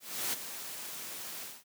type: noise with ADSR envelope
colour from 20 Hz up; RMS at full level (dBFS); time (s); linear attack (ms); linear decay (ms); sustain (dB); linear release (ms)
white; -32; 0-1.64; 330; 18; -10; 210
effects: high-pass 150 Hz 12 dB/octave